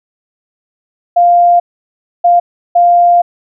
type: tone bursts at uneven times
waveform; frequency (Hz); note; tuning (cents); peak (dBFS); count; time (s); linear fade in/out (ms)
sine; 698.5; F5; 0; -4; 3; 1.16-1.6 / 2.24-2.4 / 2.75-3.22; 10
effects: none